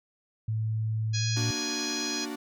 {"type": "tone with pitch glide", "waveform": "sine", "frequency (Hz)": [110, 113.75], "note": ["A2", "A#2"], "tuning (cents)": [0, -42], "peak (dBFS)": -26, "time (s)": [0.48, 1.51], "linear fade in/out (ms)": 5, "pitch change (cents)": 58, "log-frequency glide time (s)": [1.13, 1.32]}
{"type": "harmonic tone", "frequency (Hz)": 830.6, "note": "G#5", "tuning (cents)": 0, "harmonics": [2, 3, 4, 5, 6, 7, 8], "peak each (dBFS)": [-42, -40, -40, -36, -37, -38, -39], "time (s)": [1.13, 2.26], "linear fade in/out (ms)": 20}
{"type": "chord", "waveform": "45% pulse", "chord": "Bb augmented", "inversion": "none", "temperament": "equal", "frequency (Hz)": [233.1, 293.7, 370], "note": ["Bb3", "D4", "F#4"], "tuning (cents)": [0, 0, 0], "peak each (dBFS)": [-39, -36, -40], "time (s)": [1.36, 2.36], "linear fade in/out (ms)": 10}
{"effects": []}